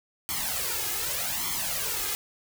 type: noise with flanger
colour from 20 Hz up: white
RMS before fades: -30 dBFS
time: 0.29-2.15 s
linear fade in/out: 0 ms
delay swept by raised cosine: 0.92 to 2.42 ms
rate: 0.84 Hz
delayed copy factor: +0.8
effects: none